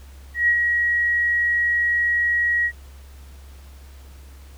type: tone with ADSR envelope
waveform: sine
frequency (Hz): 1904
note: A#6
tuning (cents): +36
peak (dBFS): -13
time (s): 0.34-2.72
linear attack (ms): 140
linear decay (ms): 72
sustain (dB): -4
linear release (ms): 66
effects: added 68 Hz sine -40 dBFS peak until 4.57 s + pink hiss -52 dBFS RMS until 4.57 s